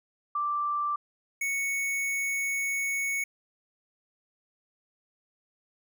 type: tone pair in turn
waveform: sine / square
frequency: 1174.7 / 2218 Hz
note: D6 / C#7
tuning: 0 / 0 cents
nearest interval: major seventh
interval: 1100 cents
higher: second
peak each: -26 / -28 dBFS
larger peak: first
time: 0.35-0.96 / 1.41-3.24 s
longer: second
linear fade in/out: 5 ms
effects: none